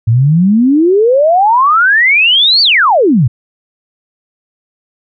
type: exponential two-way sweep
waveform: sine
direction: up then down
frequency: 107.5 to 4662 to 107.5 Hz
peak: -5 dBFS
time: 0.07-3.28 s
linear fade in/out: 10 ms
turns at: 2.62 s
effects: none